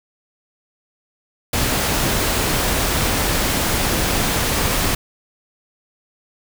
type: noise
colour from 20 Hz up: pink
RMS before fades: -19 dBFS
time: 1.53-4.95 s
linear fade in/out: 5 ms
effects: none